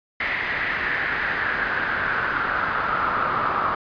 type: noise with band-pass filter sweep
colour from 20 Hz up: brown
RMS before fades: -24 dBFS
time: 0.2-3.75 s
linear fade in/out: 5 ms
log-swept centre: 2000 to 1200 Hz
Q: 5
effects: resampled to 11025 Hz